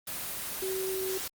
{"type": "tone in noise", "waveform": "sine", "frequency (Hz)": 379, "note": "F#4", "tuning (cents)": 42, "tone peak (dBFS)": -31, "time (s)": [0.62, 1.18], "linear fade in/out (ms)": 5, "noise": "white", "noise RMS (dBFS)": -36, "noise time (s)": [0.07, 1.28], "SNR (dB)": 2, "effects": ["Opus 24 kbps"]}